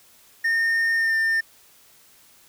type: tone with pitch glide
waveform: triangle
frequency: 1827 to 1800.8 Hz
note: A#6 to A6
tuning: -35 to +40 cents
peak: -17 dBFS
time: 0.44-1.41 s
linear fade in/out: 10 ms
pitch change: -25 cents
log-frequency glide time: 0.96-1.14 s
effects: white hiss -54 dBFS RMS until 2.48 s